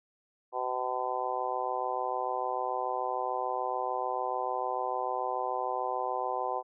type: harmonic tone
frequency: 126.8 Hz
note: B2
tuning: 46 cents sharp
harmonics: 3 / 4 / 5 / 6 / 7 / 8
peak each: -40 / -37 / -39 / -34 / -37 / -36 dBFS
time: 0.52-6.63 s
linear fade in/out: 50 ms
effects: none